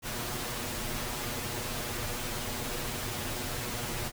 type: noise with comb filter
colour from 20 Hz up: pink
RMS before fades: -35 dBFS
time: 0.02-4.12 s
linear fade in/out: 50 ms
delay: 8.3 ms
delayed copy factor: +0.75
effects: none